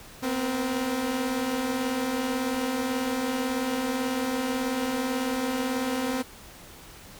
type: tone cluster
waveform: sawtooth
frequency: 241.3 / 259.5 / 476.2 Hz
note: B3 / C4 / A#4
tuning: -40 / -14 / +37 cents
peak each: -32 / -23 / -31 dBFS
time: 0.22-6.23 s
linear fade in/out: 20 ms
effects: pink hiss -47 dBFS RMS until 7.19 s